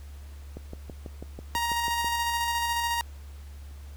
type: click train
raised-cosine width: 2 ms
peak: -25 dBFS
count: 10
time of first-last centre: 0.57-2.045 s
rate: 6.1 Hz
type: tone with tremolo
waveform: sawtooth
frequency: 939 Hz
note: A#5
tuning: 12 cents sharp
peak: -21 dBFS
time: 1.55-3.01 s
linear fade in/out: 0 ms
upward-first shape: square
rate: 14 Hz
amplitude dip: 25%
effects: added 71 Hz sine -40 dBFS peak until 3.96 s + pink hiss -56 dBFS RMS until 3.96 s